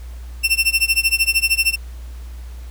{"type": "tone with tremolo", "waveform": "sawtooth", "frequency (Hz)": 2700, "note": "E7", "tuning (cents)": 41, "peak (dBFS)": -8, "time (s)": [0.43, 1.76], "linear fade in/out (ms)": 20, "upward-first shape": "sine", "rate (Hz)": 13, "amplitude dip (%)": 95, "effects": ["added 60 Hz sine -30 dBFS peak until 2.7 s", "pink hiss -48 dBFS RMS until 2.7 s"]}